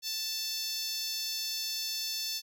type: tone with high-pass filter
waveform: 10% pulse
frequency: 884 Hz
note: A5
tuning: 8 cents sharp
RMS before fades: -35 dBFS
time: 0.02-2.42 s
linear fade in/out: 50 ms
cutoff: 4800 Hz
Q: 1.7
effects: none